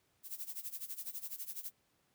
violet noise with tremolo, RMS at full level -41 dBFS, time 0.23-1.72 s, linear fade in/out 50 ms, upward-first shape sine, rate 12 Hz, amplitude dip 85%, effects pink hiss -75 dBFS RMS until 2.14 s + high-pass 80 Hz 12 dB/octave

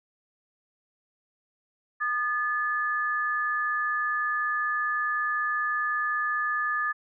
sine tone pair together, 1220 / 1725.3 Hz, D#6 / A6, -34 / -34 cents, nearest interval tritone, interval 600 cents, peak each -28 / -27 dBFS, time 2-6.93 s, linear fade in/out 20 ms, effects none

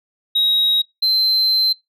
sine tone pair in turn, 3805 / 4100 Hz, A#7 / C8, +35 / -36 cents, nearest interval minor second, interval 129 cents, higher second, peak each -11 dBFS, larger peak neither, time 0.35-0.82 / 1.02-1.73 s, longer second, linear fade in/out 10 ms, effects noise-tail reverb RT60 0.2 s tail -26 dB re dry + tanh soft clip ceiling -12 dBFS

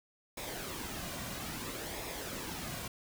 pink noise with flanger, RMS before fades -41 dBFS, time 0.37-2.88 s, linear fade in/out 5 ms, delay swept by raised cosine 0.66 to 2.36 ms, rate 0.6 Hz, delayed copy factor -0.5, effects none

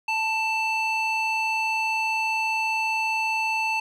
square tone with band-pass filter, 885 Hz, A5, 10 cents sharp, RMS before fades -25 dBFS, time 0.08-3.8 s, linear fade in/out 5 ms, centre 2100 Hz, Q 3.6, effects none

